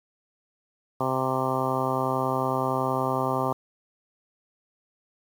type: harmonic tone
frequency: 130.81 Hz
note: C3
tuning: in tune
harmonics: 1 / 2 / 3 / 4 / 5 / 6 / 7 / 8 / 9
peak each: -32 / -32 / -32 / -32 / -32 / -32 / -32 / -32 / -32 dBFS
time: 1-3.53 s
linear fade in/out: 5 ms
effects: 8-bit